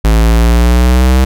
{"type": "linear sweep", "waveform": "square", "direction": "up", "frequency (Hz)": [53.9, 65.41], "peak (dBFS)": -6, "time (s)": [0.04, 1.25], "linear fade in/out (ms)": 10, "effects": []}